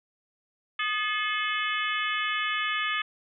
harmonic tone with a mistuned harmonic, 430 Hz, A4, 40 cents flat, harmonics 3 / 4 / 5 / 6 / 7 / 8, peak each -31 / -32 / -32 / -35 / -34 / -38 dBFS, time 0.79-3.02 s, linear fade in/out 5 ms, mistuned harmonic 3, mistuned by -72 cents, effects none

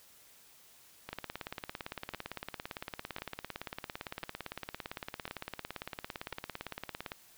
two click trains, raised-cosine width 0.3 ms, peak -24 / -22 dBFS, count 6 / 107, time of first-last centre 1.09-6.326 / 1.13-7.119 s, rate 0.955 / 17.7 Hz, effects white hiss -60 dBFS RMS until 7.37 s

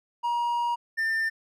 triangle tone pair in turn, 951 / 1795.2 Hz, A#5 / A6, +34 / +34 cents, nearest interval major seventh, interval 1100 cents, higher second, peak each -22 dBFS, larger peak neither, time 0.23-0.76 / 0.97-1.3 s, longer first, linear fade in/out 20 ms, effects none

